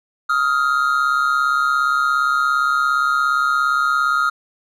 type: tone pair together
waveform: triangle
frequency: 1259.6 / 1396.9 Hz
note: D#6 / F6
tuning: +21 / 0 cents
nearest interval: major second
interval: 179 cents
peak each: -16 dBFS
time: 0.29-4.3 s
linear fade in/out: 10 ms
effects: none